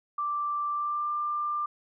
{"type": "tone with pitch glide", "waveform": "sine", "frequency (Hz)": [1174.7, 1190.4], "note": ["D6", "D6"], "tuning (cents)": [0, 23], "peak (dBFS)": -27, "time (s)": [0.18, 1.66], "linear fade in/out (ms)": 5, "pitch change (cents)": 23, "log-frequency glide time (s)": [0.71, 1.1], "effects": []}